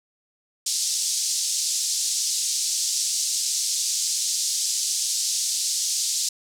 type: band-pass noise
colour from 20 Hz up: pink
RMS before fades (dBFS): -25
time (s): 0.66-6.29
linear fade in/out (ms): 5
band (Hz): 4800 to 8600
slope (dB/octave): 24
effects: none